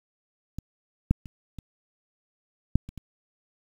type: clicks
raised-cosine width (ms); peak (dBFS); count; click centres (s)
5; -21 / -7 / -28 / -26 / -6 / -27 / -27; 7; 0.586 / 1.11 / 1.258 / 1.587 / 2.756 / 2.89 / 2.977
effects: 8-bit